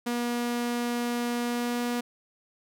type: tone with pitch glide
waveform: sawtooth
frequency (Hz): 239.9 to 241.3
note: A#3 to B3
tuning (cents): +50 to -40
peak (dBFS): -23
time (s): 0.06-2.01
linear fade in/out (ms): 10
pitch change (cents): +10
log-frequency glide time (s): 1.43-1.81
effects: none